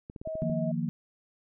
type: clicks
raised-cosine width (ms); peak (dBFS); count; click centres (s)
3; -28; 7; 0.099 / 0.162 / 0.215 / 0.274 / 0.354 / 0.427 / 0.498
type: tone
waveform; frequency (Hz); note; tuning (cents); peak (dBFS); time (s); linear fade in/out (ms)
sine; 636; D#5; +38; -32; 0.25-0.72; 10
type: chord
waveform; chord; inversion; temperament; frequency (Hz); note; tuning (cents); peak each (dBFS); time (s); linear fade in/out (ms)
sine; Eb suspended second; none; equal; 155.56 / 174.61 / 233.1; Eb3 / F3 / Bb3; 0 / 0 / 0; -32; 0.42-0.89; 0
effects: none